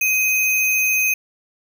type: tone with sample-and-hold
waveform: sine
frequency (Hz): 2513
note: D#7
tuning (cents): +17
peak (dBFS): -15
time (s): 0.01-1.14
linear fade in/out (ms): 5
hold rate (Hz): 8820
effects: none

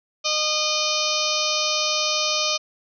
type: harmonic tone with a mistuned harmonic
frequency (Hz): 612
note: D#5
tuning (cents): -29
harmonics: 1 / 2 / 4 / 5 / 6 / 7 / 8 / 9 / 10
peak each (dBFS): -29 / -29 / -29 / -29 / -29 / -29 / -29 / -29 / -29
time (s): 0.24-2.58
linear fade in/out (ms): 20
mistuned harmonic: 10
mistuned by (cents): -16
effects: none

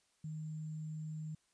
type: tone with sample-and-hold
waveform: sine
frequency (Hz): 155.56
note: D#3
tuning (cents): 0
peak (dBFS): -40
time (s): 0.24-1.35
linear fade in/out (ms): 5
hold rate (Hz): 7350
effects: white hiss -75 dBFS RMS until 1.53 s + resampled to 22050 Hz

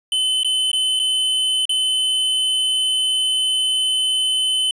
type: tone with dropouts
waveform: square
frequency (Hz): 3041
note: F#7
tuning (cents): +47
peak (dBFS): -17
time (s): 0.12-4.71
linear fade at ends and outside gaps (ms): 2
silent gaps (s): 0.433-0.446 / 0.716-0.731 / 0.993-0.998 / 1.654-1.693
effects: resampled to 22050 Hz

